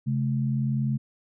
sine tone pair together, 135.31 / 215.6 Hz, C#3 / A3, -41 / -35 cents, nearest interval minor sixth, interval 806 cents, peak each -24 / -28 dBFS, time 0.06-0.98 s, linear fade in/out 20 ms, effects none

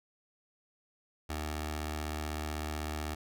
15% pulse tone with notch filter, 76 Hz, D#2, 40 cents flat, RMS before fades -37 dBFS, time 1.29-3.15 s, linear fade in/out 10 ms, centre 170 Hz, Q 0.62, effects none

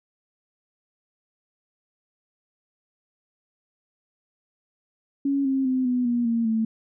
sine tone with pitch steps, 277.9 / 267.8 / 258.1 / 248.7 / 239.7 / 231 / 222.6 Hz, C#4 / C4 / C4 / B3 / A#3 / A#3 / A3, +4 / +40 / -23 / +12 / +48 / -16 / +20 cents, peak -20 dBFS, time 5.25-6.65 s, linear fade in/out 5 ms, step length 200 ms, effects none

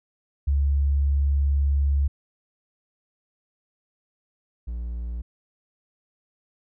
sine / triangle tone pair in turn, 70.3 / 58.91 Hz, C#2 / A#1, +25 / +19 cents, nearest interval minor third, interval 306 cents, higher first, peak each -18 / -26 dBFS, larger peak first, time 0.47-2.08 / 4.67-5.22 s, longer first, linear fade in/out 10 ms, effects none

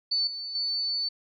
sine tone with level steps, 4497 Hz, C#8, 24 cents sharp, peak -23 / -33 / -26 dBFS, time 0.11-1.09 s, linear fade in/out 10 ms, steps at 0.27 / 0.55 s, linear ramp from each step 2 ms, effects none

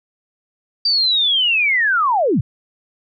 sine linear sweep, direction down, 4703 to 88.6 Hz, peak -13 dBFS, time 0.85-2.41 s, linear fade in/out 5 ms, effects none

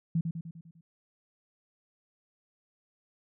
sine tone with echo, 164.81 Hz, E3, in tune, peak -24 dBFS, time 0.15-0.21 s, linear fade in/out 5 ms, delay 100 ms, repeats 6, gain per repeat -5 dB, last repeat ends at 0.81 s, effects none

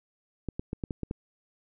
clicks, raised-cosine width 3 ms, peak -19 dBFS, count 7, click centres 0.487 / 0.595 / 0.731 / 0.838 / 0.908 / 1.033 / 1.111 s, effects none

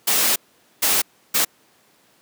white noise bursts at uneven times, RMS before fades -18 dBFS, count 3, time 0.07-0.36 / 0.82-1.02 / 1.34-1.45 s, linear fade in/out 10 ms, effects pink hiss -57 dBFS RMS until 2.21 s + high-pass 200 Hz 12 dB/octave

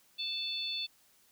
harmonic tone, 880 Hz, A5, in tune, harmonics 3 / 4 / 5, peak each -42 / -36 / -38 dBFS, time 0.18-0.87 s, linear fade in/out 20 ms, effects white hiss -66 dBFS RMS until 1.31 s

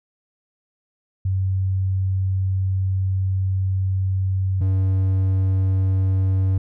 sine / triangle tone pair in turn, 95 / 95 Hz, F#2 / F#2, +46 / +46 cents, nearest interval unison, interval 0 cents, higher neither, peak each -18 / -14 dBFS, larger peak second, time 1.25-4.61 / 4.61-6.58 s, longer first, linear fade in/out 5 ms, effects none

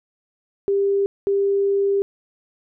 sine tone bursts at uneven times, 397.4 Hz, G4, 24 cents sharp, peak -16 dBFS, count 2, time 0.68-1.06 / 1.27-2.02 s, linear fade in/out 0 ms, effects none

